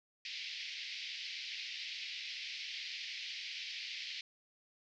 pink band-pass noise, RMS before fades -44 dBFS, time 0.25-4.21 s, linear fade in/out 2 ms, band 2100 to 5200 Hz, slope 48 dB/octave, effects none

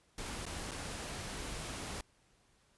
pink noise with dropouts, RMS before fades -42 dBFS, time 0.18-2.01 s, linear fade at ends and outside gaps 2 ms, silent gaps 0.455-0.464 / 0.711-0.716 s, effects pink hiss -70 dBFS RMS until 2.77 s + resampled to 24000 Hz

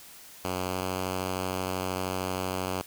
5% pulse tone with pitch glide, 91.9 to 92.97 Hz, F#2 to F#2, -11 to +9 cents, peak -18 dBFS, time 0.44-2.82 s, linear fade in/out 10 ms, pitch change +20 cents, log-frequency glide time 0.66-0.84 s, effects white hiss -49 dBFS RMS until 2.86 s

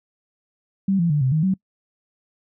sine tone with pitch steps, 194.2 / 169.9 / 147.8 / 130.3 / 156.4 / 189.5 Hz, G3 / F3 / D3 / C3 / D#3 / F#3, -16 / -47 / +11 / -7 / +9 / +42 cents, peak -16 dBFS, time 0.88-1.54 s, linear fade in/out 5 ms, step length 110 ms, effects noise-tail reverb RT60 0.1 s tail -25 dB re dry

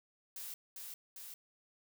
blue noise with echo, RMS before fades -45 dBFS, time 0.36-0.54 s, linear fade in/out 2 ms, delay 400 ms, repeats 2, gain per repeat -2 dB, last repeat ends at 1.34 s, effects none

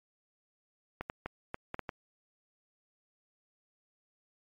clicks, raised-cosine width 0.5 ms, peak -21 dBFS, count 7, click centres 1.01 / 1.099 / 1.26 / 1.544 / 1.744 / 1.793 / 1.892 s, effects MP3 64 kbps

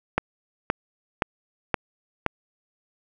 click train, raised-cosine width 0.5 ms, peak -5 dBFS, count 5, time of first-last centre 0.18-2.263 s, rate 1.92 Hz, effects none

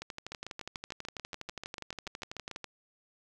two click trains, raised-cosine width 0.2 ms, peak -23 / -22 dBFS, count 16 / 33, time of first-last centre 0.32-2.513 / 0.02-2.643 s, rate 6.84 / 12.2 Hz, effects none

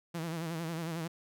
sawtooth tone with vibrato, 164.81 Hz, E3, in tune, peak -31 dBFS, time 0.14-1.08 s, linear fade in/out 10 ms, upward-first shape sine, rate 11 Hz, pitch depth 75 cents each way, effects none

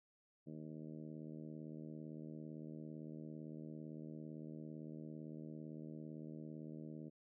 harmonic tone, 77.78 Hz, D#2, in tune, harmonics 2 / 3 / 4 / 5 / 6 / 7 / 8, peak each -51 / -52 / -53 / -60 / -63 / -63 / -65 dBFS, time 0.46-7.1 s, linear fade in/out 20 ms, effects none

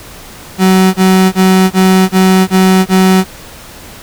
35% pulse tone bursts, 187.8 Hz, F#3, 26 cents sharp, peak -3 dBFS, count 7, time 0.58-3.244 s, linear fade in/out 50 ms, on 360 ms, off 24 ms, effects pink hiss -32 dBFS RMS until 4.02 s

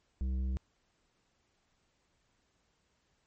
triangle tone with tanh clipping, 64.6 Hz, C2, 21 cents flat, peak -32 dBFS, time 0.21-0.57 s, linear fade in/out 0 ms, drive 13 dB, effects pink hiss -75 dBFS RMS until 3.26 s + MP3 32 kbps

